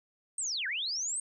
sine linear two-way sweep, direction down then up, 8580 to 1480 to 8580 Hz, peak -31 dBFS, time 0.38-1.2 s, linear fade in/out 2 ms, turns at 0.67 s, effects none

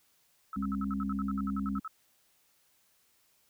sine tone bursts, 1299 Hz, E6, 26 cents flat, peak -36 dBFS, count 15, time 0.53-1.878 s, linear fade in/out 2 ms, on 32 ms, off 62 ms
harmonic tone, 67.5 Hz, C#2, 45 cents flat, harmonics 1 / 3 / 4, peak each -42 / -32 / -36 dBFS, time 0.56-1.8 s, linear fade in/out 10 ms
effects white hiss -69 dBFS RMS until 3.49 s

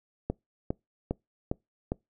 click train, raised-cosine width 2 ms, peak -15 dBFS, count 5, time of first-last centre 0.3-1.919 s, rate 2.47 Hz, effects noise-tail reverb RT60 0.2 s tail -26 dB re dry

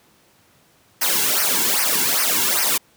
white noise with flanger, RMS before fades -19 dBFS, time 1.01-2.78 s, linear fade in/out 10 ms, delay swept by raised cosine 0.26 to 1.66 ms, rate 2.5 Hz, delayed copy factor -0.9, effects pink hiss -56 dBFS RMS until 2.96 s + high-pass 100 Hz 12 dB/octave

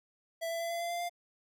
square tone with pitch steps, 663 / 668.8 / 674.6 / 680.5 / 686.4 / 692.4 / 698.4 Hz, E5 / E5 / E5 / F5 / F5 / F5 / F5, +10 / +25 / +40 / -45 / -30 / -15 / 0 cents, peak -34 dBFS, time 0.41-1.096 s, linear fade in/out 20 ms, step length 98 ms, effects none

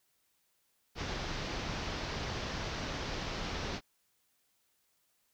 pink low-pass noise, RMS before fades -38 dBFS, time 0.95-3.81 s, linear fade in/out 50 ms, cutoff 5900 Hz, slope 48 dB/octave, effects white hiss -75 dBFS RMS until 5.33 s

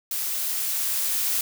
blue noise with level ramp, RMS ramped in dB -28 to -24 dBFS, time 0.11-1.41 s, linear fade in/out 2 ms, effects none

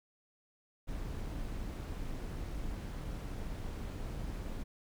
brown noise with amplitude modulation, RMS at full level -38 dBFS, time 0.87-4.64 s, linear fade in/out 20 ms, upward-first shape sine, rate 249 Hz, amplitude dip 40%, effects none

